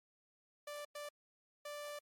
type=tone bursts at uneven times; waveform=sawtooth; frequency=587.3 Hz; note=D5; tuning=in tune; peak=-40 dBFS; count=3; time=0.67-0.85 / 0.95-1.09 / 1.65-1.99 s; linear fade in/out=5 ms; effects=MP3 64 kbps